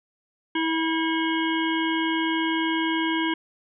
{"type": "harmonic tone with a mistuned harmonic", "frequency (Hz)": 323.8, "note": "E4", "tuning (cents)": -31, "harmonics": [1, 3, 5, 7, 9, 10], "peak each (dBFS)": [-24, -29, -31, -32, -34, -34], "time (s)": [0.55, 3.34], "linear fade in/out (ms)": 5, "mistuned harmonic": 7, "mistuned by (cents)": -63, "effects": []}